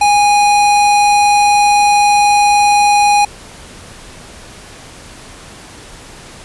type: tone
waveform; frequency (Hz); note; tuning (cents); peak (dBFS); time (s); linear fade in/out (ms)
square; 823; G#5; -16; -8; 0.01-3.25; 5
effects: pink hiss -35 dBFS RMS until 6.44 s + resampled to 24000 Hz